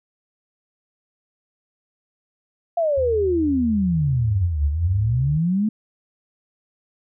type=exponential two-way sweep; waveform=sine; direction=down then up; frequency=698.5 to 69.9 to 222.6 Hz; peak=-17 dBFS; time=2.77-5.69 s; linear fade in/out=5 ms; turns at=4.65 s
type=tone with pitch glide; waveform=sine; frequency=80 to 70.05 Hz; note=D#2 to C#2; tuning=+49 to +19 cents; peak=-27 dBFS; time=2.97-5.38 s; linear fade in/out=10 ms; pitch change=-230 cents; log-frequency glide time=4.71-5.06 s
effects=none